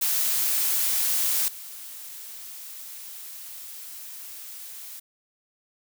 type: noise with level steps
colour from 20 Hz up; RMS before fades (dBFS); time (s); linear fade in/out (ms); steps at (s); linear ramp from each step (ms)
blue; -24 / -40; 0.01-5; 10; 1.48; 2
effects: none